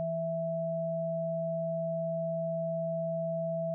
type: tone pair together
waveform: sine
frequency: 164.82 / 659.3 Hz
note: E3 / E5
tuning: 0 / 0 cents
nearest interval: 2 octaves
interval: 2400 cents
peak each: -36 / -31 dBFS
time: 0-3.74 s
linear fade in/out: 0 ms
effects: none